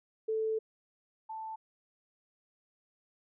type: tone pair in turn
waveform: sine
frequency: 440 / 881.8 Hz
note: A4 / A5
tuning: 0 / +4 cents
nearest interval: octave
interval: 1204 cents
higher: second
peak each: -29 / -38 dBFS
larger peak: first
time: 0.28-0.59 / 1.29-1.56 s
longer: first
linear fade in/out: 10 ms
effects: none